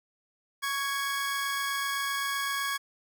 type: tone pair together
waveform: sawtooth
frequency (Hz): 1114 / 1657.1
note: C#6 / G#6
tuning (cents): +8 / -4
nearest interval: perfect fifth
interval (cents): 688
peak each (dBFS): -28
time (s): 0.62-2.78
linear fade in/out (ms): 20
effects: none